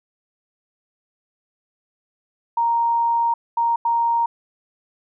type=tone bursts at uneven times; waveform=sine; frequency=932.3 Hz; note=A#5; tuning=in tune; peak=-16 dBFS; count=3; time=2.57-3.34 / 3.57-3.76 / 3.85-4.26 s; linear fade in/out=5 ms; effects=none